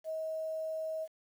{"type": "tone", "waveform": "sine", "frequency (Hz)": 636, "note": "D#5", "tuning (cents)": 38, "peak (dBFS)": -34, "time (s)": [0.04, 1.08], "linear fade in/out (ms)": 50, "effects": ["10-bit"]}